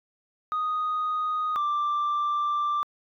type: tone pair in turn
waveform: sine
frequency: 1243 / 1178.7 Hz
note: D#6 / D6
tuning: -2 / +6 cents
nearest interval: minor second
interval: 92 cents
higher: first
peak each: -23 / -21 dBFS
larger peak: second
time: 0.52-1.56 / 1.56-2.83 s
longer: second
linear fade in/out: 0 ms
effects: tanh soft clip ceiling -22 dBFS